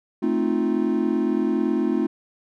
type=chord; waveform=triangle; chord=F dominant seventh; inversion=first; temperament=equal; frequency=220 / 261.6 / 311.1 / 349.2 Hz; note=A3 / C4 / Eb4 / F4; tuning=0 / 0 / 0 / 0 cents; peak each=-23 dBFS; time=0.22-2.07 s; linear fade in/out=10 ms; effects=none